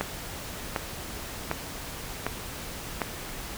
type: click train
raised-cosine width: 0.5 ms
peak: -11 dBFS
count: 5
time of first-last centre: 0.01-3.018 s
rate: 1.33 Hz
effects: pink hiss -38 dBFS RMS until 3.57 s